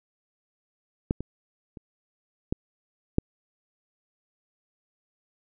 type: clicks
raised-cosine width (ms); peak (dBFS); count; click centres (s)
3; -10 / -20 / -28 / -12 / -7; 5; 1.109 / 1.206 / 1.772 / 2.525 / 3.184
effects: none